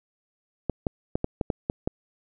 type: clicks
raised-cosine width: 2 ms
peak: -11 dBFS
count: 8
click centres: 0.697 / 0.868 / 1.155 / 1.244 / 1.412 / 1.502 / 1.699 / 1.875 s
effects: none